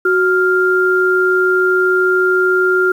sine tone pair together, 370 / 1396.9 Hz, F#4 / F6, 0 / 0 cents, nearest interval octave + major seventh, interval 2300 cents, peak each -13 dBFS, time 0.05-2.92 s, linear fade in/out 5 ms, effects 7-bit

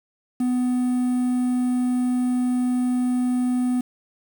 triangle tone with quantisation, 249.3 Hz, B3, 16 cents sharp, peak -17 dBFS, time 0.4-3.81 s, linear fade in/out 5 ms, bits 7, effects none

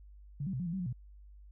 sine tone with pitch steps, 141.8 / 191.1 / 128.4 / 179.1 / 166.4 / 190.9 / 177.6 / 122.4 Hz, C#3 / G3 / C3 / F3 / E3 / G3 / F3 / B2, +40 / -44 / -32 / +44 / +17 / -46 / +29 / -15 cents, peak -33 dBFS, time 0.4-0.928 s, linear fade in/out 5 ms, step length 66 ms, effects added 50 Hz sine -51 dBFS peak until 1.51 s

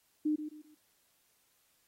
sine tone with echo, 303.9 Hz, D#4, 41 cents flat, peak -27 dBFS, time 0.25-0.36 s, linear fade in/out 10 ms, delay 130 ms, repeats 3, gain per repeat -10 dB, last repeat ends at 0.75 s, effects white hiss -72 dBFS RMS until 1.87 s + AAC 48 kbps

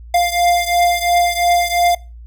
square beating tone pair, 698.5 / 701.4 Hz, F5 / F5, 0 / +7 cents, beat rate 2.9 Hz, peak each -15 / -18 dBFS, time 0.14-1.95 s, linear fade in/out 5 ms, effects noise-tail reverb RT60 0.3 s tail -22 dB re dry + added 58 Hz sine -33 dBFS peak until 2.26 s

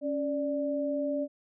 sine tone pair together, 277.4 / 587.3 Hz, C#4 / D5, +1 / 0 cents, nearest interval octave + minor second, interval 1299 cents, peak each -31 / -30 dBFS, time 0.01-1.28 s, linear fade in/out 50 ms, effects none

